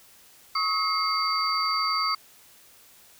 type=tone cluster; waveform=sine; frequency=1105 / 1276 / 2139 / 4632 Hz; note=C#6 / D#6 / C7 / D8; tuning=-6 / +43 / +38 / -25 cents; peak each=-29 / -27 / -33 / -27 dBFS; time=0.55-2.15 s; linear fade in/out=5 ms; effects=white hiss -54 dBFS RMS until 3.19 s